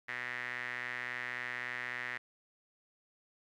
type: tone with band-pass filter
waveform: sawtooth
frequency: 123.6 Hz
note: B2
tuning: 2 cents sharp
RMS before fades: -40 dBFS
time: 0.08-2.18 s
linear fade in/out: 10 ms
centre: 1900 Hz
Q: 6.4
effects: none